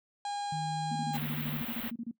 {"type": "harmonic tone", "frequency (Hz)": 814, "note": "G#5", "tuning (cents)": -35, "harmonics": [1, 2, 3, 4, 5, 6, 7, 8, 9, 10], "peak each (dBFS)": [-33, -49, -54, -50, -47, -58, -60, -60, -56, -53], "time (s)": [0.25, 1.17], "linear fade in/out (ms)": 2}
{"type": "tone with pitch glide", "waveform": "sine", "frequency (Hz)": [155.56, 150.26], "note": ["D#3", "D3"], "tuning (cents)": [0, 40], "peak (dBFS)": -35, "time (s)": [0.52, 1.62], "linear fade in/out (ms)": 5, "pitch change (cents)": -60, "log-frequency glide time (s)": [1, 1.21]}
{"type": "tone bursts", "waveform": "sine", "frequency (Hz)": 233.1, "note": "A#3", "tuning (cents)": 0, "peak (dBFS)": -34, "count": 16, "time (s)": [0.91, 2.113], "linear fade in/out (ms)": 5, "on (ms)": 48, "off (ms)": 29}
{"type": "band-stop noise", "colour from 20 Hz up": "white", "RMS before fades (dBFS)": -39, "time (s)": [1.13, 1.91], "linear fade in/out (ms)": 20, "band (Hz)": [3600, 14000], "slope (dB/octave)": 48}
{"effects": ["noise-tail reverb RT60 0.1 s tail -19 dB re dry"]}